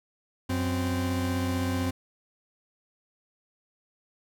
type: tone pair together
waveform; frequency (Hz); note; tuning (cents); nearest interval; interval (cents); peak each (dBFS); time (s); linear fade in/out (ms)
40% pulse; 91.92 / 260; F#2 / C4; -11 / -11; octave + tritone; 1800; -28; 0.49-1.91; 10
effects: none